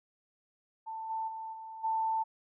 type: tone with level steps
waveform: sine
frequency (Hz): 889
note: A5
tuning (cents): +18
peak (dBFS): -37 / -32 / -38 / -42 / -28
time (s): 0.86-2.24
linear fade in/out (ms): 20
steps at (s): 1.09 / 1.27 / 1.52 / 1.83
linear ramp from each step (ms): 20
effects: none